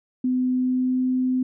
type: tone with pitch glide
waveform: sine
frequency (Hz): 253.7 to 255.6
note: B3 to C4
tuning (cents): +47 to -40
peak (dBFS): -19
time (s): 0.24-1.43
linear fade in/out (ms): 5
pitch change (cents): +13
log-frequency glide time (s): 0.53-1.02
effects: none